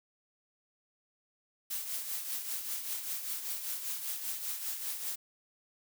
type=noise with tremolo; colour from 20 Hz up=blue; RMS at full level=-35 dBFS; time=1.7-5.16 s; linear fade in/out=10 ms; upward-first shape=triangle; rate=5.1 Hz; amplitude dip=60%; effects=none